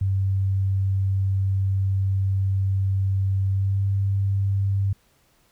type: tone with pitch glide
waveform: sine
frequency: 96.7 to 98.39 Hz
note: G2 to G2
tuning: -23 to +7 cents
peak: -19 dBFS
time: 0.01-4.93 s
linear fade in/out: 5 ms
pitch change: +30 cents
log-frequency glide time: 3.5-3.81 s
effects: pink hiss -62 dBFS RMS until 5.51 s